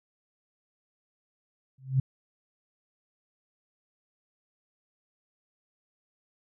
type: tone with exponential growth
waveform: sine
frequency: 132.4 Hz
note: C3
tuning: 21 cents sharp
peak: -17 dBFS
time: 1.78-2 s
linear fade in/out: 5 ms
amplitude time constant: 46 ms
effects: none